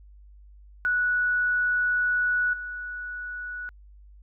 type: tone with level steps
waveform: sine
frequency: 1472 Hz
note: F#6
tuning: 9 cents flat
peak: -21 / -32 dBFS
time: 0.85-3.69 s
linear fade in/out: 0 ms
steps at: 2.53 s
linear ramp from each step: 5 ms
effects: added 50 Hz sine -47 dBFS peak until 4.22 s